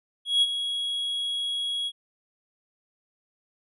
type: tone with ADSR envelope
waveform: triangle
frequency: 3322 Hz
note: G#7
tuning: in tune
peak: -15 dBFS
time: 0.25-1.92 s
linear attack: 170 ms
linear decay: 38 ms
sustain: -10 dB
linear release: 52 ms
effects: resampled to 24000 Hz